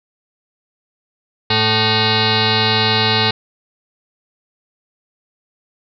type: tone with frequency modulation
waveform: sine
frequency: 1864.7 Hz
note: A#6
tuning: in tune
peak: -12 dBFS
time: 1.5-3.31 s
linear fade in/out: 5 ms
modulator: 329 Hz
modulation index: 7.8
effects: none